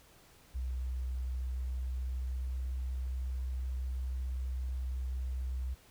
sine tone with pitch glide, 63.2 to 63.9 Hz, B1 to C2, +41 to -40 cents, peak -33 dBFS, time 0.54-5.75 s, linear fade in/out 20 ms, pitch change +19 cents, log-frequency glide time 1.22-2.82 s, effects pink hiss -61 dBFS RMS until 5.9 s

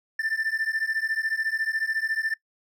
triangle beating tone pair, 1771 / 1785 Hz, A6 / A6, +11 / +24 cents, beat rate 14 Hz, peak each -26 dBFS, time 0.19-2.34 s, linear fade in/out 5 ms, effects noise-tail reverb RT60 0.1 s tail -21 dB re dry

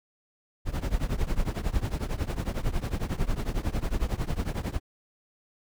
brown noise with tremolo, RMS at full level -24 dBFS, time 0.65-4.8 s, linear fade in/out 50 ms, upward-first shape triangle, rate 11 Hz, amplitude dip 95%, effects none

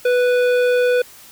sine tone with hard clipping, 493.9 Hz, B4, in tune, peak -15 dBFS, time 0.05-1.02 s, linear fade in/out 5 ms, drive 12 dB, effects white hiss -43 dBFS RMS until 1.31 s

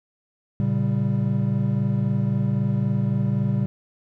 triangle chord, G diminished, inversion first, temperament equal with one note detuned, 114.8 / 138.59 / 196 Hz, Bb2 / Db3 / G3, -26 / 0 / 0 cents, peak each -22 dBFS, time 0.6-3.66 s, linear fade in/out 0 ms, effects none

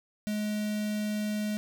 square tone with notch filter, 210.7 Hz, G#3, 25 cents sharp, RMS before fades -31 dBFS, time 0.27-1.57 s, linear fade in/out 0 ms, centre 1000 Hz, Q 1.2, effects none

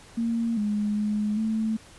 sine tone with pitch steps, 230.8 / 208.6 / 210.3 / 220.2 Hz, A#3 / G#3 / G#3 / A3, -17 / +8 / +22 / +2 cents, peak -23 dBFS, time 0.17-1.77 s, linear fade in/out 10 ms, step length 400 ms, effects pink hiss -50 dBFS RMS until 1.98 s + resampled to 24000 Hz

